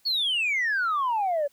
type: exponential sweep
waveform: sine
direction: down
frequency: 4497 to 554.4 Hz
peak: -21 dBFS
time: 0.05-1.48 s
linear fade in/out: 20 ms
effects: tanh soft clip ceiling -20 dBFS + white hiss -64 dBFS RMS until 1.52 s